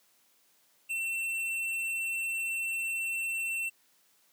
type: tone with tanh clipping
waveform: sine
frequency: 2697 Hz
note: E7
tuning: 39 cents sharp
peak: -32 dBFS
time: 0.89-3.7 s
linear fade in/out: 20 ms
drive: 12 dB
effects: white hiss -67 dBFS RMS until 4.32 s + high-pass 150 Hz 12 dB/octave